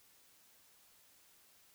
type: silence
effects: white hiss -66 dBFS RMS until 1.74 s